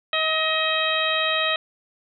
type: harmonic tone with a mistuned harmonic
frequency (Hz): 635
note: D#5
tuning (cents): +35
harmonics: 1 / 2 / 3 / 4 / 5 / 6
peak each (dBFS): -27 / -27 / -27 / -27 / -27 / -27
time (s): 0.13-1.56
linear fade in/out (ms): 2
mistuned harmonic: 3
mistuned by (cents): -20
effects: none